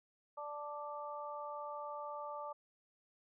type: harmonic tone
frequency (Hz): 293.7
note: D4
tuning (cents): 0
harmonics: 2 / 3 / 4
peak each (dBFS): -46 / -46 / -46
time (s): 0.37-2.53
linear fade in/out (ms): 10
effects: none